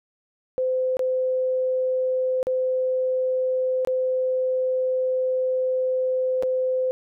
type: tone with dropouts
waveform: sine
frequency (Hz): 514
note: C5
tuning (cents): -31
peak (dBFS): -20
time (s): 0.58-6.91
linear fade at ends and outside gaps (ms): 0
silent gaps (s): 0.969-0.993 / 2.429-2.469 / 3.849-3.873 / 6.425-6.433
effects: none